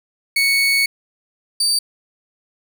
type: tone pair in turn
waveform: 30% pulse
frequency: 2219 / 4628 Hz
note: C#7 / D8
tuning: +1 / -26 cents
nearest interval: octave + minor second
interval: 1273 cents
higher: second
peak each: -11 / -12 dBFS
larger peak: first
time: 0.36-0.86 / 1.6-1.79 s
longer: first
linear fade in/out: 5 ms
effects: none